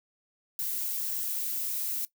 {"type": "noise", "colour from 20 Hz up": "violet", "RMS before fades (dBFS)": -32, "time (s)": [0.59, 2.05], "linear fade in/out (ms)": 0, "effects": ["noise-tail reverb RT60 0.1 s tail -18 dB re dry"]}